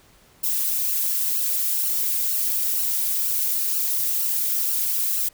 violet noise with flanger, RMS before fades -23 dBFS, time 0.43-5.29 s, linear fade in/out 10 ms, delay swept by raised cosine 0.69 to 4.69 ms, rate 2.1 Hz, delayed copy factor +1, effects pink hiss -55 dBFS RMS until 5.33 s

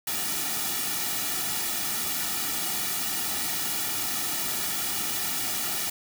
white noise with comb filter, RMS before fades -29 dBFS, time 0.07-5.9 s, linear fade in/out 5 ms, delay 1.9 ms, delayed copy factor -0.75, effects none

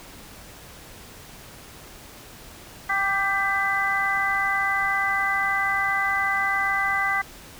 harmonic tone with a mistuned harmonic, 392 Hz, G4, in tune, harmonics 2 / 3 / 4 / 5, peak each -28 / -27 / -27 / -24 dBFS, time 2.89-7.22 s, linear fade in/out 10 ms, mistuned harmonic 5, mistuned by +36 cents, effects pink hiss -44 dBFS RMS until 7.59 s

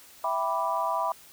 sine chord, E minor seventh, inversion none, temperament equal, 659.3 / 784 / 987.8 / 1174.7 Hz, E5 / G5 / B5 / D6, 0 / 0 / 0 / 0 cents, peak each -31 / -33 / -28 / -32 dBFS, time 0.24-1.12 s, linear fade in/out 2 ms, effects white hiss -52 dBFS RMS until 1.32 s

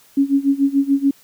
sine tone with tremolo, 277.2 Hz, C#4, in tune, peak -10 dBFS, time 0.17-1.11 s, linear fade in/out 5 ms, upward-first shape sine, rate 6.9 Hz, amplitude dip 90%, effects white hiss -51 dBFS RMS until 1.23 s

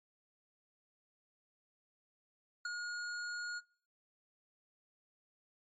square tone with ADSR envelope, 1436 Hz, F6, 48 cents sharp, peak -35 dBFS, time 2.65-3.61 s, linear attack 4 ms, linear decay 15 ms, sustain -4 dB, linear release 34 ms, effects noise-tail reverb RT60 0.5 s tail -23 dB re dry + MP3 32 kbps

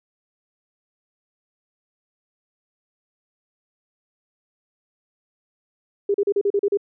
sine tone bursts, 403.1 Hz, G4, 48 cents sharp, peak -16 dBFS, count 8, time 6.09-6.773 s, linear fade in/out 5 ms, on 53 ms, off 37 ms, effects none

